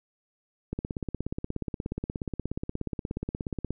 click train, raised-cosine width 3 ms, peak -18 dBFS, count 51, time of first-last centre 0.73-3.706 s, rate 16.8 Hz, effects none

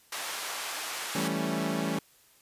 pink band-pass noise, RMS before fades -36 dBFS, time 0.12-1.28 s, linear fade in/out 5 ms, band 830 to 13000 Hz, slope 12 dB/octave
sawtooth chord, A dominant seventh, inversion second, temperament equal with one note detuned, 164.81 / 196 / 219.4 / 277.2 Hz, E3 / G3 / A3 / C#4, 0 / 0 / -5 / 0 cents, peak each -30 dBFS, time 1.15-1.99 s, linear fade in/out 5 ms
effects white hiss -61 dBFS RMS until 2.41 s + resampled to 32000 Hz

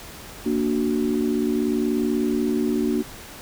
sine chord, Bb augmented, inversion none, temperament equal, 233.1 / 293.7 / 370 Hz, Bb3 / D4 / F#4, 0 / 0 / 0 cents, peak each -23 / -24 / -25 dBFS, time 0.45-3.03 s, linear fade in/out 20 ms, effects pink hiss -40 dBFS RMS until 3.41 s

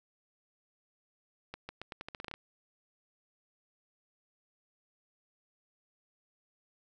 accelerating click train, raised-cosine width 0.3 ms, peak -25 dBFS, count 12, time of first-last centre 1.54-2.34 s, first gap 150 ms, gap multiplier 0.84, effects none

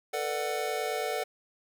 square chord, B minor seventh, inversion third, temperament just, 444.5 / 493.9 / 592.7 / 740.8 Hz, A4 / B4 / D5 / F#5, +18 / 0 / +16 / +2 cents, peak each -35 / -38 / -37 / -35 dBFS, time 0.13-1.24 s, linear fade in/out 10 ms, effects none

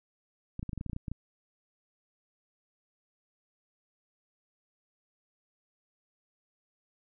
clicks, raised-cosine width 5 ms, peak -24 dBFS, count 12, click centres 0.594 / 0.629 / 0.693 / 0.732 / 0.777 / 0.811 / 0.863 / 0.897 / 0.932 / 0.964 / 1.082 / 1.116 s, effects none

